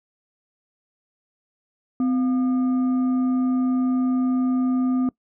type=tone with frequency modulation; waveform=sine; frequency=255.7 Hz; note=C4; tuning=40 cents flat; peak=-18 dBFS; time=2-5.09 s; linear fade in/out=2 ms; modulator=958 Hz; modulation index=0.2; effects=noise-tail reverb RT60 0.1 s tail -22 dB re dry